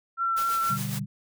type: tone with vibrato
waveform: sine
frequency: 1352 Hz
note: E6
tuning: 43 cents sharp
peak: -23 dBFS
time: 0.17-0.78 s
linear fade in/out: 50 ms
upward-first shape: triangle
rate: 4.1 Hz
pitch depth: 14 cents each way
type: noise with tremolo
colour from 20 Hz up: white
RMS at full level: -35 dBFS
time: 0.36-1 s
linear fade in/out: 20 ms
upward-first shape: sine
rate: 7.2 Hz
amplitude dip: 50%
type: chord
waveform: sine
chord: G major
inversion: first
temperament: just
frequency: 122.5 / 147 / 196 Hz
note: B2 / D3 / G3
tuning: -14 / +2 / 0 cents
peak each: -33 dBFS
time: 0.69-1.06 s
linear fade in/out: 20 ms
effects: none